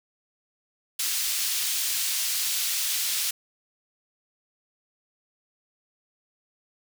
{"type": "high-pass noise", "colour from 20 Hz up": "pink", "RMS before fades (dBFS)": -27, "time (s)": [0.99, 3.31], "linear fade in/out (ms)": 5, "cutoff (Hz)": 3600, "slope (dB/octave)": 12, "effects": []}